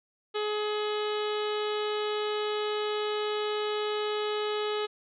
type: harmonic tone with a mistuned harmonic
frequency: 421.8 Hz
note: G#4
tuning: 27 cents sharp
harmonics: 1 / 2 / 3 / 4 / 5 / 6 / 7 / 8 / 9 / 10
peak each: -29 / -39 / -37 / -44 / -45 / -46 / -41 / -43 / -45 / -51 dBFS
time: 0.34-4.87 s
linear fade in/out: 20 ms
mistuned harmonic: 7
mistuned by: +19 cents
effects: none